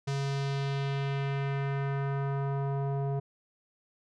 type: tone with low-pass filter sweep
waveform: square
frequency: 138.59 Hz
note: C#3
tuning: in tune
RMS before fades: -31 dBFS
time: 0.07-3.2 s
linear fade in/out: 10 ms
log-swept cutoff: 6200 to 690 Hz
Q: 1.4
effects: none